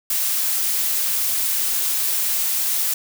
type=noise; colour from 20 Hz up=blue; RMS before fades=-21 dBFS; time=0.1-2.94 s; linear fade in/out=5 ms; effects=none